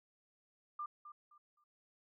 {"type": "tone with echo", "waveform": "sine", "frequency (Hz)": 1195, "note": "D6", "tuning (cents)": 30, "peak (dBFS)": -39, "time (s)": [0.79, 0.86], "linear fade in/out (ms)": 5, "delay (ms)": 260, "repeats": 3, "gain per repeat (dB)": -11, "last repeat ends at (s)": 1.64, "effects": []}